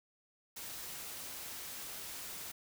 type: noise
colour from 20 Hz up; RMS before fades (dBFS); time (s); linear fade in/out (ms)
white; -45; 0.56-2.52; 10
effects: none

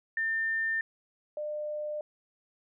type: tone pair in turn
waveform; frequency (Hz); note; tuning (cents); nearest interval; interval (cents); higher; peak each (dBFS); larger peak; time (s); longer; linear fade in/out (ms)
sine; 1800 / 600.7; A6 / D5; +39 / +39; octave + perfect fifth; 1900; first; -27 / -32; first; 0.17-0.81 / 1.37-2.01; neither; 2
effects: none

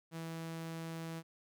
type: tone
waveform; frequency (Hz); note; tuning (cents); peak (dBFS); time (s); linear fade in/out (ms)
sawtooth; 163.9; E3; -10; -37; 0.11-1.23; 50
effects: none

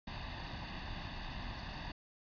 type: noise with comb filter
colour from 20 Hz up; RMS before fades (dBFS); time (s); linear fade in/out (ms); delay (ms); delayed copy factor
pink; -43; 0.07-1.92; 5; 1.1; +0.7
effects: resampled to 11025 Hz

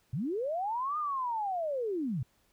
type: linear two-way sweep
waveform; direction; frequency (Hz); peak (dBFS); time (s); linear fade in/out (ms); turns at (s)
sine; up then down; 108 to 1239 to 108; -30; 0.13-2.23; 5; 0.98
effects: pink hiss -70 dBFS RMS until 2.52 s

